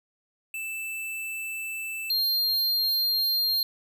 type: tone pair in turn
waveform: square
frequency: 2645 / 4199 Hz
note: E7 / C8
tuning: +5 / +5 cents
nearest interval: minor sixth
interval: 800 cents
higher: second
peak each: -32 / -23 dBFS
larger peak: second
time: 0.54-2.1 / 2.1-3.63 s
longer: first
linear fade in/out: 2 ms
effects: none